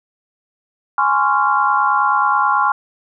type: chord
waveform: sine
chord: Db major seventh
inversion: second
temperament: just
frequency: 831.5 / 1039.4 / 1108.7 / 1385.9 Hz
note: Ab5 / C6 / Db6 / F6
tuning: +2 / -12 / 0 / -14 cents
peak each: -18 dBFS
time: 0.98-2.72 s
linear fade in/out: 2 ms
effects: none